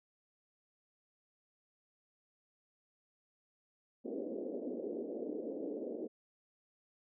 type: band-pass noise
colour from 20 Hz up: white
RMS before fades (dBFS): -41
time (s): 4.04-6.08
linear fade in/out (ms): 20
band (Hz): 230 to 530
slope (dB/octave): 48
effects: none